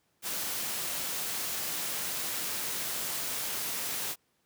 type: noise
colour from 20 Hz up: white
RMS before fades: -34 dBFS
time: 0.22-4.16 s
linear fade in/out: 50 ms
effects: pink hiss -73 dBFS RMS until 4.45 s + high-pass 100 Hz 12 dB/octave